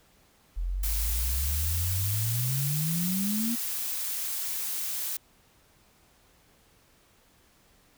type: exponential sweep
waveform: sine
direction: up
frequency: 41.2 to 239.7 Hz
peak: -27 dBFS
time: 0.56-3.56 s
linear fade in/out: 20 ms
type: noise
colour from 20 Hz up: blue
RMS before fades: -32 dBFS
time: 0.83-5.17 s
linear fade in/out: 5 ms
effects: pink hiss -62 dBFS RMS until 7.97 s